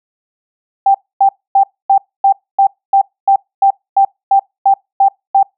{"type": "tone bursts", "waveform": "sine", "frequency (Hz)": 786, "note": "G5", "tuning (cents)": 4, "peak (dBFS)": -5, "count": 14, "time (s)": [0.86, 5.43], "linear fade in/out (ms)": 5, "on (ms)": 85, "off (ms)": 260, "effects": ["noise-tail reverb RT60 0.2 s tail -25 dB re dry"]}